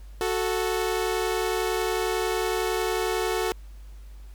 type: tone pair together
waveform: sawtooth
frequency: 369 / 440 Hz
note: F#4 / A4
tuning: -5 / 0 cents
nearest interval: minor third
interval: 305 cents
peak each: -23 dBFS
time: 0.21-3.52 s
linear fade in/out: 0 ms
effects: added 50 Hz sine -40 dBFS peak until 4.34 s + pink hiss -59 dBFS RMS until 4.34 s